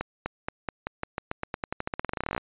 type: accelerating click train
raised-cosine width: 0.5 ms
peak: -14 dBFS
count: 29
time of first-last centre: 0.01-2.379 s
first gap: 250 ms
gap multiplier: 0.9
effects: resampled to 8000 Hz